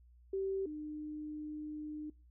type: tone pair in turn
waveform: sine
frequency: 386.8 / 303 Hz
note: G4 / D#4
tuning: -23 / -46 cents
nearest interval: major third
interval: 423 cents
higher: first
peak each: -33 / -40 dBFS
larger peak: first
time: 0.33-0.66 / 0.66-2.1 s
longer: second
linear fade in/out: 5 ms
effects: noise-tail reverb RT60 0.3 s tail -23 dB re dry + added 60 Hz sine -59 dBFS peak until 2.3 s